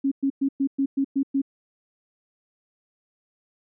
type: tone bursts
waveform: sine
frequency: 273.8 Hz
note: C#4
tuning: 21 cents flat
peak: -19 dBFS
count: 8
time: 0.04-1.418 s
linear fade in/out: 10 ms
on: 76 ms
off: 110 ms
effects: none